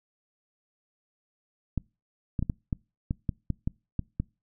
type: clicks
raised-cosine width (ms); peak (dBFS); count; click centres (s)
5; -15; 11; 1.777 / 2.392 / 2.426 / 2.498 / 2.728 / 3.109 / 3.292 / 3.503 / 3.675 / 3.993 / 4.2
effects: noise-tail reverb RT60 0.3 s tail -26 dB re dry